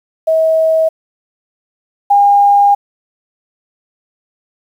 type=tone pair in turn; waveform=sine; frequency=642 / 808.9 Hz; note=E5 / G#5; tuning=-46 / -46 cents; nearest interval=major third; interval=400 cents; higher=second; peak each=-8 / -5 dBFS; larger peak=second; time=0.27-0.89 / 2.1-2.75 s; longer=second; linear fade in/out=10 ms; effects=7-bit